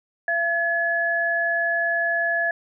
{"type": "tone pair together", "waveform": "sine", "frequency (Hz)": [677.7, 1703], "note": ["E5", "G#6"], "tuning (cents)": [48, 43], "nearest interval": "octave + major third", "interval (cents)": 1595, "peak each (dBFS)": [-25, -21], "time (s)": [0.28, 2.51], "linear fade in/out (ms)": 2, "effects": []}